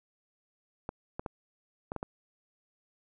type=clicks; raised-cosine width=1 ms; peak=-21 dBFS; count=6; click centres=0.891 / 1.195 / 1.262 / 1.919 / 1.963 / 2.029 s; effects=none